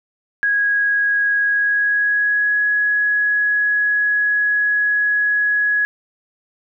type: tone with pitch glide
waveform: sine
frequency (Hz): 1653 to 1677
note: G#6 to G#6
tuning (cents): -9 to +16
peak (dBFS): -14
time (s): 0.43-5.85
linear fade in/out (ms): 0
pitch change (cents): +25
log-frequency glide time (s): 1.46-2.61
effects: none